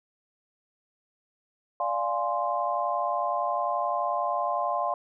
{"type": "chord", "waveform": "sine", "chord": "D half-diminished seventh", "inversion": "none", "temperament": "equal", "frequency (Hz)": [587.3, 698.5, 830.6, 1046.5], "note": ["D5", "F5", "Ab5", "C6"], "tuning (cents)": [0, 0, 0, 0], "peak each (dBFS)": [-32, -29, -33, -29], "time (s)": [1.8, 4.94], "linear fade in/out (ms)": 2, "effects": []}